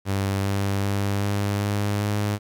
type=tone with pitch steps; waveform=sawtooth; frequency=98 / 99.08 / 100.17 / 101.28 / 102.4 / 103.53 Hz; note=G2 / G2 / G2 / G#2 / G#2 / G#2; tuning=0 / +19 / +38 / -43 / -24 / -5 cents; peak=-18 dBFS; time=0.05-2.39 s; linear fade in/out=50 ms; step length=390 ms; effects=9-bit